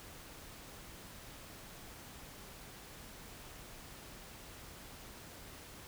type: silence
effects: pink hiss -52 dBFS RMS until 5.87 s